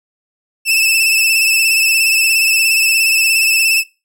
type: tone with vibrato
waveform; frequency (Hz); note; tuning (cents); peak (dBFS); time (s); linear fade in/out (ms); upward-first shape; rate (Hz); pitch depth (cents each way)
sawtooth; 2637; E7; 0; -7; 0.65-3.84; 50; sine; 17; 42
effects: noise-tail reverb RT60 0.3 s tail -24 dB re dry